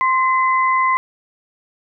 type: tone pair together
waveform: sine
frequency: 1046.5 / 2031 Hz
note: C6 / B6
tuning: 0 / +48 cents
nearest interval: major seventh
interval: 1148 cents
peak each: -14 / -20 dBFS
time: 0.01-0.97 s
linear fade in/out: 0 ms
effects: none